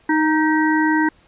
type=harmonic tone with a mistuned harmonic; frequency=311.1 Hz; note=D#4; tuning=in tune; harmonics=1 / 3 / 5 / 6; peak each=-16 / -21 / -23 / -24 dBFS; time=0.09-1.09 s; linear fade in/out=5 ms; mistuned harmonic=6; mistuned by=+42 cents; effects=pink hiss -55 dBFS RMS until 1.27 s + resampled to 8000 Hz